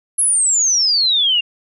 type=exponential sweep; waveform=sine; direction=down; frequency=10990 to 2761 Hz; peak=-12 dBFS; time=0.18-1.41 s; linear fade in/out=10 ms; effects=none